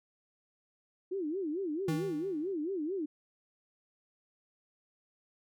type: tone with vibrato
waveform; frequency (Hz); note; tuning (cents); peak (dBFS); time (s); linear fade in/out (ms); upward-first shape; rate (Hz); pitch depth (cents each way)
sine; 342.1; F4; -36; -32; 1.11-3.06; 10; sine; 4.5; 260
type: tone with exponential decay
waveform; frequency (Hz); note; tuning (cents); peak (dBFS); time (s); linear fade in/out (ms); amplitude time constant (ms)
square; 160.4; E3; -47; -30; 1.88-2.53; 5; 140
effects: none